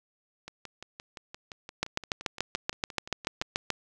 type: two click trains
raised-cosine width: 0.2 ms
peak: -24 / -10 dBFS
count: 18 / 14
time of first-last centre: 0.48-3.421 / 1.83-3.703 s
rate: 5.78 / 6.94 Hz
effects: none